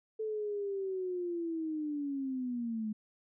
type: linear sweep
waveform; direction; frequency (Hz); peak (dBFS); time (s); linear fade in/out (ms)
sine; down; 440 to 211.2; -33; 0.19-2.93; 10
effects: none